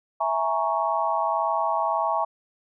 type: chord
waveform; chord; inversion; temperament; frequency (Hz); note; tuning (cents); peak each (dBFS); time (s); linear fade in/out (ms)
sine; A# half-diminished seventh; second; equal; 659.3 / 830.6 / 932.3 / 1108.7; E5 / G#5 / A#5 / C#6; 0 / 0 / 0 / 0; -27; 0.2-2.25; 10
effects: none